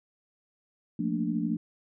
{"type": "chord", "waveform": "sine", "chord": "Bb major seventh", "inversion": "second", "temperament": "equal", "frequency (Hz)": [174.61, 220, 233.1, 293.7], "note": ["F3", "A3", "Bb3", "D4"], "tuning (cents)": [0, 0, 0, 0], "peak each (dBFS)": -32, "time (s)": [0.99, 1.57], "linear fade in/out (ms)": 5, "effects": []}